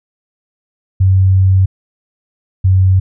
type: tone pair in turn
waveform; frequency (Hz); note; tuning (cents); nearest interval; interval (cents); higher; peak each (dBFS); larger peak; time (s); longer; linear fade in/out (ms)
sine; 94.8 / 94.04; F#2 / F#2; +43 / +29; unison; 14; first; -6; neither; 1-1.66 / 2.64-3; first; 10
effects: none